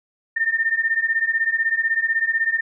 sine beating tone pair, 1800 / 1816 Hz, A6 / A#6, +39 / -46 cents, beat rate 16 Hz, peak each -22 / -20 dBFS, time 0.36-2.61 s, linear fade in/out 10 ms, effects none

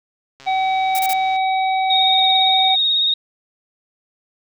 click train, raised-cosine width 0.2 ms, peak -24 dBFS, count 132, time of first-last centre 0.4-1.363 s, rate 136 Hz
harmonic tone, 760 Hz, F#5, 46 cents sharp, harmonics 1 / 3 / 5, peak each -16 / -26 / -30 dBFS, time 0.46-2.76 s, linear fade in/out 20 ms
blue noise bursts, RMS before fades -25 dBFS, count 3, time 0.95-1.131 s, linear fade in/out 0 ms, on 39 ms, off 32 ms
sine tone with vibrato, 3729 Hz, A#7, in tune, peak -14 dBFS, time 1.9-3.14 s, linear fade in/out 5 ms, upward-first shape triangle, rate 18 Hz, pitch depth 35 cents each way
effects none

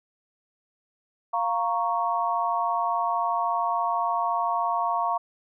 sine chord, Bb minor, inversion second, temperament equal, 698.5 / 932.3 / 1108.7 Hz, F5 / Bb5 / Db6, 0 / 0 / 0 cents, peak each -27 dBFS, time 1.33-5.18 s, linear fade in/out 10 ms, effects none

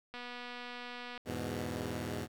click train, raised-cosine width 0.3 ms, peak -29 dBFS, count 254, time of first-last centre 0.14-1.177 s, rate 244 Hz
10% pulse chord, E major, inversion none, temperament equal, 82.41 / 103.83 / 123.47 Hz, E2 / G#2 / B2, 0 / 0 / 0 cents, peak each -33 dBFS, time 1.25-2.28 s, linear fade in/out 50 ms
effects none

